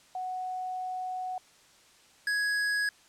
sine / square tone pair in turn, 740 / 1666.5 Hz, F#5 / G#6, 0 / +5 cents, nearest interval octave + major second, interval 1405 cents, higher second, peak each -32 / -27 dBFS, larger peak second, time 0.15-1.38 / 2.27-2.89 s, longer first, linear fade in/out 2 ms, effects white hiss -59 dBFS RMS until 3.08 s + low-pass 8000 Hz 12 dB/octave

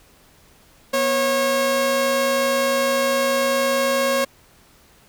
sawtooth tone pair together, 242.6 / 544.6 Hz, B3 / C#5, -31 / -31 cents, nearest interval octave + major second, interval 1400 cents, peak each -23 / -14 dBFS, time 0.93-4.25 s, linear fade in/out 10 ms, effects pink hiss -53 dBFS RMS until 5.08 s

